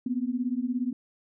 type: beating tone pair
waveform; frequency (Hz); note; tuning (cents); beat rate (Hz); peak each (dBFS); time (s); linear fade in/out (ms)
sine; 240 / 257; B3 / C4; -49 / -31; 17; -29; 0.06-0.93; 5
effects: none